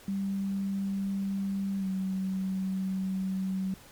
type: tone with pitch glide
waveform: sine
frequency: 196 to 189.87 Hz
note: G3 to F#3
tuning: 0 to +45 cents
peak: -28 dBFS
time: 0.08-3.74 s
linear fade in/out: 2 ms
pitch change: -55 cents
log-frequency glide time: 1.78-1.87 s
effects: pink hiss -53 dBFS RMS until 3.91 s + MP3 96 kbps